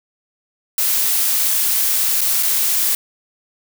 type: noise with dropouts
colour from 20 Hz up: blue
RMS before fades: -17 dBFS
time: 0.78-2.95 s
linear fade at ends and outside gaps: 1 ms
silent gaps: 2.208-2.215 / 2.427-2.431 s
effects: none